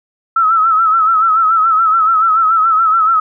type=tone with vibrato; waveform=sine; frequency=1309 Hz; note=E6; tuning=13 cents flat; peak=-8 dBFS; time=0.36-3.2 s; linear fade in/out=5 ms; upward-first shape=sine; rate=7 Hz; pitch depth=65 cents each way; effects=none